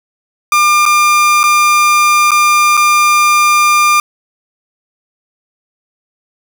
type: tone with dropouts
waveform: 30% pulse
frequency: 1200 Hz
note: D6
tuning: 37 cents sharp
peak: -4 dBFS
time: 0.52-4 s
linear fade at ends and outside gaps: 2 ms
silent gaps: 0.855-0.861 / 1.432-1.438 / 2.308-2.316 / 2.77-2.774 s
effects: 7-bit